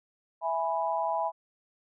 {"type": "chord", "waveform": "sine", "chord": "E major", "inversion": "none", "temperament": "equal", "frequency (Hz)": [659.3, 830.6, 987.8], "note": ["E5", "G#5", "B5"], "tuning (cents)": [0, 0, 0], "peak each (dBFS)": -31, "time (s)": [0.41, 1.32], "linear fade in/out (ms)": 50, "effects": []}